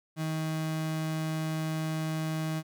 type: tone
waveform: 35% pulse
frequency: 158.1 Hz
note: D#3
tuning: 28 cents sharp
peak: -28 dBFS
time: 0.16-2.63 s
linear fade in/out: 50 ms
effects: none